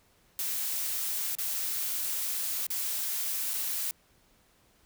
blue noise with dropouts, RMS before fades -32 dBFS, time 0.39-3.91 s, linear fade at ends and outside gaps 1 ms, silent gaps 1.352-1.385 / 2.667-2.703 / 3.535-3.538 s, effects pink hiss -65 dBFS RMS until 4.85 s

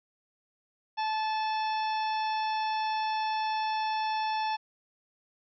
harmonic tone with a mistuned harmonic, 870 Hz, A5, 20 cents flat, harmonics 1 / 2 / 3 / 4 / 5 / 6, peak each -28 / -41 / -40 / -43 / -46 / -44 dBFS, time 0.97-4.57 s, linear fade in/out 20 ms, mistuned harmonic 6, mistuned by +56 cents, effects none

